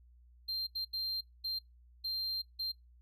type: tone bursts at uneven times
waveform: triangle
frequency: 4169 Hz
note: C8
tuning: 7 cents flat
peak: -33 dBFS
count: 6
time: 0.48-0.67 / 0.75-0.85 / 0.93-1.21 / 1.44-1.59 / 2.04-2.42 / 2.59-2.72 s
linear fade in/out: 10 ms
effects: noise-tail reverb RT60 0.2 s tail -24 dB re dry + added 60 Hz sine -58 dBFS peak until 3.01 s